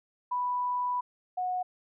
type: tone pair in turn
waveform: sine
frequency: 987.8 / 731.5 Hz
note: B5 / F#5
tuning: 0 / -20 cents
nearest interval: perfect fourth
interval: 520 cents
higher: first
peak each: -27 / -28 dBFS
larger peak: first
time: 0.31-1.01 / 1.37-1.63 s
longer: first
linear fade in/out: 10 ms
effects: none